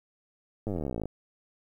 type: slowing click train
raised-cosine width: 2 ms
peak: -20 dBFS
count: 29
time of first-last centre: 0.67-1.056 s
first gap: 9 ms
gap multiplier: 1.03
effects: 10-bit